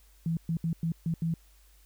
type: tone bursts at uneven times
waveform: sine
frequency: 164.81 Hz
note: E3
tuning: in tune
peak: -26 dBFS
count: 6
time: 0.26-0.37 / 0.49-0.57 / 0.64-0.73 / 0.83-0.92 / 1.06-1.14 / 1.22-1.34 s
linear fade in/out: 2 ms
effects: added 50 Hz sine -57 dBFS peak until 1.85 s + white hiss -64 dBFS RMS until 1.85 s